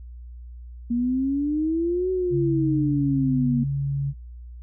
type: exponential two-way sweep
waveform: sine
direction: up then down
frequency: 234.7 to 375.2 to 234.7 Hz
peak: -20 dBFS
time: 0.9-3.64 s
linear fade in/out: 10 ms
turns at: 2.11 s
type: tone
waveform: sine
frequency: 139.3 Hz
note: C#3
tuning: 9 cents sharp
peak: -22 dBFS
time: 2.3-4.14 s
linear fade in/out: 50 ms
effects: noise-tail reverb RT60 0.1 s tail -19 dB re dry + added 60 Hz sine -37 dBFS peak until 4.62 s